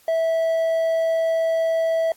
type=tone; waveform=triangle; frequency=654 Hz; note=E5; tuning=14 cents flat; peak=-16 dBFS; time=0.08-2.12 s; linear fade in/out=2 ms; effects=white hiss -55 dBFS RMS until 2.16 s + AAC 64 kbps